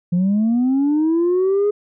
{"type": "linear sweep", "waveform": "sine", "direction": "up", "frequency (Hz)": [171, 418.8], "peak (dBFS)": -12, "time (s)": [0.12, 1.71], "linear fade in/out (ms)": 10, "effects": ["tanh soft clip ceiling -12 dBFS"]}